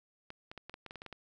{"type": "clicks", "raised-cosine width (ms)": 0.3, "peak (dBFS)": -29, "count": 11, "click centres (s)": [0.304, 0.515, 0.577, 0.696, 0.741, 0.863, 0.909, 0.957, 1.019, 1.063, 1.127], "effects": []}